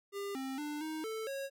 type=tone with pitch steps; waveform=square; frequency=400.7 / 265.8 / 296.9 / 313.5 / 441.3 / 548 Hz; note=G4 / C4 / D4 / D#4 / A4 / C#5; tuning=+38 / +27 / +19 / +13 / +5 / -20 cents; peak=-38 dBFS; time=0.12-1.5 s; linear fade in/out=50 ms; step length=230 ms; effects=none